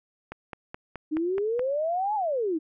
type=click train; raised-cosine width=0.5 ms; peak=-21 dBFS; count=7; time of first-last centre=0.32-1.594 s; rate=4.71 Hz
type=exponential two-way sweep; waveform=sine; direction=up then down; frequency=300.3 to 872 to 300.3 Hz; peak=-24 dBFS; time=1.11-2.59 s; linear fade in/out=20 ms; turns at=2.15 s
effects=none